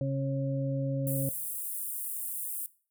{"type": "harmonic tone", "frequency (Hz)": 136.3, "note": "C#3", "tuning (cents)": -29, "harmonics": [1, 2, 4], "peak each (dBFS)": [-29, -35, -34], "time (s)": [0.01, 1.29], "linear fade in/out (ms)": 2}
{"type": "high-pass noise", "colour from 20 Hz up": "pink", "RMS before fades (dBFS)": -36, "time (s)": [1.07, 2.66], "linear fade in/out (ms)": 0, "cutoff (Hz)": 9100, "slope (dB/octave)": 48}
{"effects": ["noise-tail reverb RT60 0.4 s tail -19 dB re dry"]}